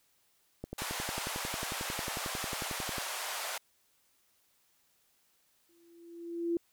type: click train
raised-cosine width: 2 ms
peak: -25 dBFS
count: 27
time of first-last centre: 0.64-2.982 s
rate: 11.1 Hz
type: band-pass noise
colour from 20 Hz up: pink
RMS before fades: -38 dBFS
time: 0.78-3.58 s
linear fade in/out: 5 ms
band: 640 to 14000 Hz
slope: 24 dB/octave
type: tone with exponential growth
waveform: sine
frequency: 339.6 Hz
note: F4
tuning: 48 cents flat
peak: -26 dBFS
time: 5.69-6.57 s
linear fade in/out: 2 ms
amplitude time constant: 190 ms
effects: white hiss -71 dBFS RMS until 6.72 s